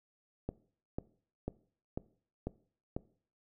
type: click train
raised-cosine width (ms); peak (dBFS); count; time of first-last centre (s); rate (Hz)
2; -22; 6; 0.49-2.965; 2.02
effects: noise-tail reverb RT60 0.5 s tail -20 dB re dry